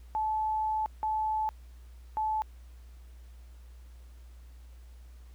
sine tone bursts at uneven times, 867 Hz, A5, 26 cents flat, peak -27 dBFS, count 3, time 0.15-0.86 / 1.03-1.49 / 2.17-2.42 s, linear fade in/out 0 ms, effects added 60 Hz sine -47 dBFS peak until 5.34 s + pink hiss -65 dBFS RMS until 5.34 s

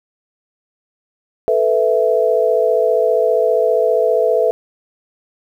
sine chord, A suspended second, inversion none, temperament just, 440 / 495 / 660 Hz, A4 / B4 / E5, 0 / +4 / +2 cents, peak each -16 dBFS, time 1.48-4.51 s, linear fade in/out 0 ms, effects 8-bit

